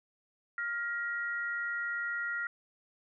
sine tone pair together, 1406 / 1898.9 Hz, F6 / A#6, +11 / +32 cents, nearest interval perfect fourth, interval 521 cents, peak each -34 / -36 dBFS, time 0.58-2.47 s, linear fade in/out 2 ms, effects none

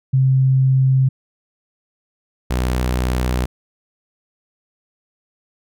sine / sawtooth tone pair in turn, 132.1 / 62.34 Hz, C3 / B1, +17 / +17 cents, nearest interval octave + minor second, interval 1300 cents, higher first, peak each -11 / -13 dBFS, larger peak first, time 0.13-1.09 / 2.5-3.46 s, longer neither, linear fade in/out 10 ms, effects none

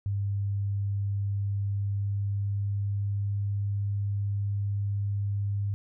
sine tone with pitch glide, 100 to 100.87 Hz, G2 to G2, +35 to +50 cents, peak -26 dBFS, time 0.06-5.74 s, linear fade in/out 0 ms, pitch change +15 cents, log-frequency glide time 1.32-3.38 s, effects none

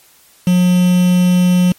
triangle tone with quantisation, 180 Hz, F#3, 47 cents flat, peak -6 dBFS, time 0.47-1.72 s, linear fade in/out 2 ms, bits 4, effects white hiss -48 dBFS RMS until 1.78 s + MP3 64 kbps

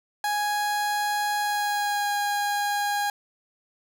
30% pulse tone with pitch glide, 830 to 818.6 Hz, G#5 to G#5, -1 to -25 cents, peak -21 dBFS, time 0.24-3.1 s, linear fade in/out 2 ms, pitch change -24 cents, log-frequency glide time 1.39-2.11 s, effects none

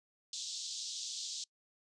pink band-pass noise, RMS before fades -42 dBFS, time 0.33-1.44 s, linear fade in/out 2 ms, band 3500 to 7500 Hz, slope 48 dB/octave, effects noise-tail reverb RT60 0.1 s tail -25 dB re dry + resampled to 22050 Hz

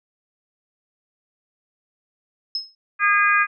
sine tone with exponential decay, 5170 Hz, E8, 34 cents flat, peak -19 dBFS, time 2.55-2.75 s, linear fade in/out 2 ms, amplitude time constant 42 ms
harmonic tone, 408.4 Hz, G#4, 29 cents flat, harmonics 3 / 4 / 5 / 6, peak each -19 / -18 / -24 / -22 dBFS, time 2.99-3.47 s, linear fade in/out 50 ms
effects none

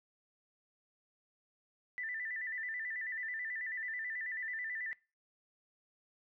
sine tone with vibrato, 1883 Hz, A#6, 17 cents sharp, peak -37 dBFS, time 1.98-4.93 s, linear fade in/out 0 ms, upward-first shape square, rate 9.2 Hz, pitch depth 91 cents each way, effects noise-tail reverb RT60 0.3 s tail -22 dB re dry

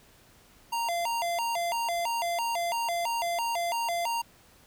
square tone with vibrato, 800 Hz, G5, 35 cents sharp, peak -28 dBFS, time 0.72-4.22 s, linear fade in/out 10 ms, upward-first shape square, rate 3 Hz, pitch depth 260 cents each way, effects pink hiss -58 dBFS RMS until 4.66 s

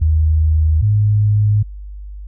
sine tone pair in turn, 78.4 / 104.84 Hz, D#2 / G#2, +14 / +17 cents, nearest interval perfect fourth, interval 503 cents, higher second, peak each -10 dBFS, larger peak neither, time 0.01-0.82 / 0.82-1.63 s, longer neither, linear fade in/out 10 ms, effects added 50 Hz sine -28 dBFS peak until 2.27 s

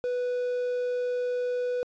triangle tone with quantisation, 493.9 Hz, B4, in tune, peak -24 dBFS, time 0.04-1.83 s, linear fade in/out 0 ms, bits 8, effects resampled to 16000 Hz

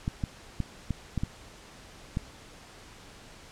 clicks, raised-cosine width 5 ms, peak -16 dBFS, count 7, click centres 0.079 / 0.238 / 0.603 / 0.907 / 1.177 / 1.235 / 2.171 s, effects pink hiss -50 dBFS RMS until 3.51 s + low-pass 8000 Hz 12 dB/octave

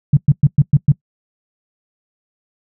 sine tone bursts, 143.1 Hz, D3, 45 cents flat, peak -5 dBFS, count 6, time 0.13-0.92 s, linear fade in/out 5 ms, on 40 ms, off 110 ms, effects noise-tail reverb RT60 0.1 s tail -22 dB re dry

